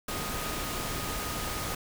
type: tone in noise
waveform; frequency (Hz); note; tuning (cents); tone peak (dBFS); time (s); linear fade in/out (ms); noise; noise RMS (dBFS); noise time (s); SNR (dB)
sine; 1244.5; D#6; 0; -41; 0.08-1.75; 5; pink; -34; 0.08-1.75; -10
effects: none